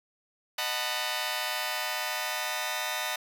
10% pulse chord, B dominant seventh, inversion first, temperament just, 617.4 / 740.8 / 889 / 987.8 Hz, D#5 / F#5 / A5 / B5, -14 / +2 / +18 / 0 cents, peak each -27 dBFS, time 0.58-3.16 s, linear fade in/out 5 ms, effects none

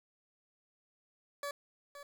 20% pulse tone with echo, 571 Hz, D5, 49 cents flat, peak -32 dBFS, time 1.43-1.51 s, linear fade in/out 2 ms, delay 520 ms, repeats 1, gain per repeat -11 dB, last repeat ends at 2.03 s, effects 11-bit

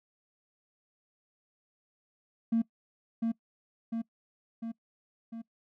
triangle tone with echo, 228.2 Hz, A#3, 37 cents flat, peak -20 dBFS, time 2.52-2.62 s, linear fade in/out 10 ms, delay 700 ms, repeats 4, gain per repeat -4 dB, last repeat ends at 5.42 s, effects noise-tail reverb RT60 0.1 s tail -23 dB re dry + tanh soft clip ceiling -21 dBFS

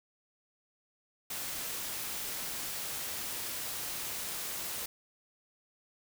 white noise, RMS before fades -38 dBFS, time 1.3-4.86 s, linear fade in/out 5 ms, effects none

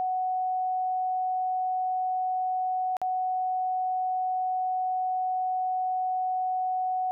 sine tone with dropouts, 742 Hz, F#5, 5 cents sharp, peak -25 dBFS, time 0-7.11 s, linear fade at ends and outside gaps 0 ms, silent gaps 2.968-3.016 s, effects none

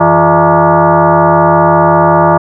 sine tone with frequency modulation, 164.81 Hz, E3, in tune, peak -4 dBFS, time 0-2.38 s, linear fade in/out 10 ms, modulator 255 Hz, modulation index 4.1, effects none

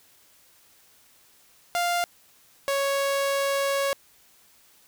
sawtooth tone pair in turn, 698.5 / 554.4 Hz, F5 / C#5, 0 / 0 cents, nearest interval major third, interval 400 cents, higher first, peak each -19 dBFS, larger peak neither, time 1.75-2.04 / 2.68-3.93 s, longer second, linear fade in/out 0 ms, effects white hiss -58 dBFS RMS until 4.87 s

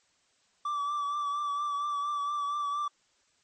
triangle tone with vibrato, 1161 Hz, D6, 20 cents flat, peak -27 dBFS, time 0.65-2.88 s, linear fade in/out 5 ms, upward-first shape triangle, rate 4.3 Hz, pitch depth 38 cents each way, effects white hiss -69 dBFS RMS until 3.43 s + MP3 32 kbps

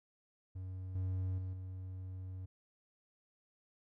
triangle tone with level steps, 93.1 Hz, F#2, 11 cents sharp, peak -39 / -32 / -36 / -40 dBFS, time 0.55-2.46 s, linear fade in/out 10 ms, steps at 0.95 / 1.38 / 1.53 s, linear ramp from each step 2 ms, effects none

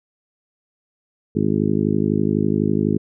harmonic tone, 52 Hz, G#1, 3 cents sharp, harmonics 2 / 3 / 4 / 5 / 6 / 7 / 8, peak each -27 / -23 / -21 / -24 / -24 / -25 / -27 dBFS, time 1.35-2.98 s, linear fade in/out 10 ms, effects none

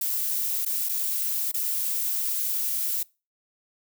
violet noise with dropouts, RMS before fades -27 dBFS, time 0.01-3.03 s, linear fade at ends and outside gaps 5 ms, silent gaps 0.651-0.661 / 0.888-0.892 / 1.516-1.541 s, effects noise-tail reverb RT60 0.3 s tail -24 dB re dry

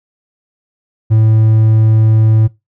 triangle tone, 110 Hz, A2, in tune, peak -4 dBFS, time 1.1-2.48 s, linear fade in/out 20 ms, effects noise-tail reverb RT60 0.2 s tail -20 dB re dry

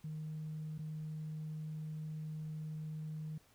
sine tone with dropouts, 155.2 Hz, D#3, 4 cents flat, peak -39 dBFS, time 0.04-3.38 s, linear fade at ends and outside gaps 5 ms, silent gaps 0.78-0.79 s, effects tanh soft clip ceiling -36 dBFS + pink hiss -68 dBFS RMS until 3.54 s

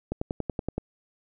click train, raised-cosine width 2 ms, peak -15 dBFS, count 8, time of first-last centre 0.12-0.78 s, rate 10.6 Hz, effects none

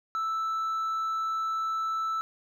sine tone with hard clipping, 1318.5 Hz, E6, in tune, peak -28 dBFS, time 0.15-2.21 s, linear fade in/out 0 ms, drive 2 dB, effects none

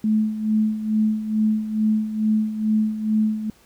sine tone with tremolo, 216.1 Hz, A3, 31 cents flat, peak -15 dBFS, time 0.04-3.5 s, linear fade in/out 2 ms, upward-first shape sine, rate 2.3 Hz, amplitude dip 70%, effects pink hiss -55 dBFS RMS until 3.65 s

